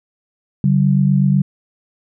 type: tone pair together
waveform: sine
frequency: 142 / 190.1 Hz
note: C#3 / F#3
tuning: +42 / +47 cents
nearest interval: perfect fourth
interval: 505 cents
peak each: -13 / -14 dBFS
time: 0.64-1.42 s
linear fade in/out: 2 ms
effects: none